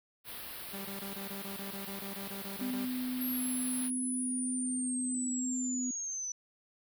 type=band-stop noise; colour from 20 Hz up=white; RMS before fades=-44 dBFS; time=0.24-3.91 s; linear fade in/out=50 ms; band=4800 to 9600 Hz; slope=48 dB/octave
type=tone bursts; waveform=sawtooth; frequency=197.3 Hz; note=G3; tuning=11 cents sharp; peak=-37 dBFS; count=15; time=0.73-2.852 s; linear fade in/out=5 ms; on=120 ms; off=23 ms
type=tone; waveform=sine; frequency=252.5 Hz; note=B3; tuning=39 cents sharp; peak=-33 dBFS; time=2.61-5.91 s; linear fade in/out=5 ms
type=linear sweep; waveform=sine; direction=down; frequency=11600 to 5940 Hz; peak=-35 dBFS; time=3.21-6.32 s; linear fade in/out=2 ms
effects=none

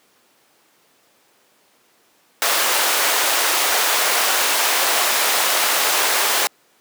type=high-pass noise; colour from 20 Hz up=pink; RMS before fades=-18 dBFS; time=2.42-6.47 s; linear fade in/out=0 ms; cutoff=650 Hz; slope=12 dB/octave; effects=pink hiss -57 dBFS RMS until 6.8 s + high-pass 300 Hz 12 dB/octave

